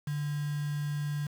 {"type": "tone with quantisation", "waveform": "sine", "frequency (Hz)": 146.83, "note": "D3", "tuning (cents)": 0, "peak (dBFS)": -30, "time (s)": [0.07, 1.27], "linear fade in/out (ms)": 5, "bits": 7, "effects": []}